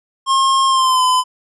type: tone with pitch glide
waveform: square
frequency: 1072 to 1014.8 Hz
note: C6 to B5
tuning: +42 to +47 cents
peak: -12 dBFS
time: 0.26-1.24 s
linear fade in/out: 50 ms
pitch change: -95 cents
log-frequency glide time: 0.67-1.03 s
effects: resampled to 24000 Hz